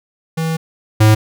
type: tone pair in turn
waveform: square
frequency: 161.8 / 108.27 Hz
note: E3 / A2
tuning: -32 / -27 cents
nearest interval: perfect fifth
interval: 695 cents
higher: first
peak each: -17 / -7 dBFS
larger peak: second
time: 0.37-0.57 / 1-1.15 s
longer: first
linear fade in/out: 10 ms
effects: none